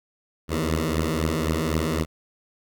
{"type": "beating tone pair", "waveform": "10% pulse", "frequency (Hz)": [77.78, 81.68], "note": ["D#2", "E2"], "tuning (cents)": [0, -15], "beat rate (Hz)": 3.9, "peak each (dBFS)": -17, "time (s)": [0.48, 2.06], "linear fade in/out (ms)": 50, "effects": []}